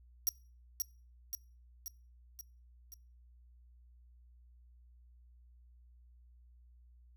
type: tone with echo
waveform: 20% pulse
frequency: 5690 Hz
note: F8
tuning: 31 cents sharp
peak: -23 dBFS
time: 0.27-0.29 s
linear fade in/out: 0 ms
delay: 530 ms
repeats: 5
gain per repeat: -4 dB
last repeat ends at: 2.94 s
effects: noise-tail reverb RT60 0.4 s tail -24 dB re dry + added 60 Hz sine -58 dBFS peak until 7.16 s